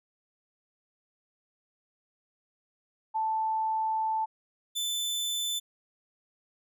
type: tone pair in turn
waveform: sine / sawtooth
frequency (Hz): 880 / 3520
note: A5 / A7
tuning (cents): 0 / 0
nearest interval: 2 octaves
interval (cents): 2400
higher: second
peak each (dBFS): -26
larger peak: neither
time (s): 3.14-4.26 / 4.75-5.6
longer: first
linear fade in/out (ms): 20
effects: none